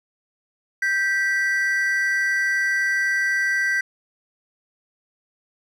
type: tone pair together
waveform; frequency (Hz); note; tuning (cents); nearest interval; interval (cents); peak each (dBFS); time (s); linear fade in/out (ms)
triangle; 1568 / 1956.3; G6 / B6; 0 / -17; major third; 383; -20; 0.82-3.81; 5
effects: none